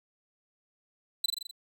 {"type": "tone with echo", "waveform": "40% pulse", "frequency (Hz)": 4002, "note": "B7", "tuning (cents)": 22, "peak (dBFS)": -22, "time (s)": [1.24, 1.26], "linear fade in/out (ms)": 5, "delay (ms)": 42, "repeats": 6, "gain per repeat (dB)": -3, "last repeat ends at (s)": 1.512, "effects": []}